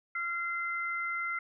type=tone pair together; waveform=sine; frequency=1376.7 / 2066 Hz; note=F6 / C7; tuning=-25 / -22 cents; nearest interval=perfect fifth; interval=703 cents; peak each=-34 / -34 dBFS; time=0.15-1.39 s; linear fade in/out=5 ms; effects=none